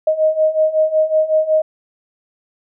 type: beating tone pair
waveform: sine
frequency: 622.3 / 627.7 Hz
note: D#5 / D#5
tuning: 0 / +15 cents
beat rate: 5.4 Hz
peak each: -17 / -14 dBFS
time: 0.07-1.62 s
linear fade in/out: 5 ms
effects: none